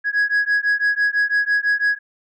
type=beating tone pair; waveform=sine; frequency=1661.2 / 1667.2 Hz; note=G#6 / G#6; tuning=0 / +6 cents; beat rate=6 Hz; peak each=-17 dBFS; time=0.04-1.99 s; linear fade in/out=50 ms; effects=tanh soft clip ceiling -13 dBFS